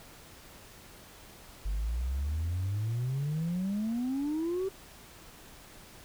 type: exponential sweep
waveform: sine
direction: up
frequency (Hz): 47.67 to 392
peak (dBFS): -27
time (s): 1.65-4.69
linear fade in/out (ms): 10
effects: tanh soft clip ceiling -27 dBFS + pink hiss -52 dBFS RMS until 6.04 s